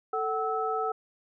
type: tone cluster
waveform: sine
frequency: 441.3 / 753 / 1303 Hz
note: A4 / F#5 / E6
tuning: +5 / +30 / -20 cents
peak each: -31 dBFS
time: 0.13-0.92 s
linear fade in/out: 5 ms
effects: none